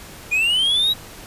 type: linear sweep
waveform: triangle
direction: up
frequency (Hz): 2412 to 3893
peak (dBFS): -14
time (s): 0.31-0.94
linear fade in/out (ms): 20
effects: pink hiss -39 dBFS RMS until 1.26 s + resampled to 32000 Hz